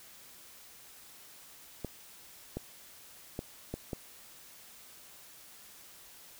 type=clicks; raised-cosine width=2 ms; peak=-22 dBFS; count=5; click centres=1.847 / 2.57 / 3.391 / 3.74 / 3.932 s; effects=white hiss -54 dBFS RMS until 6.39 s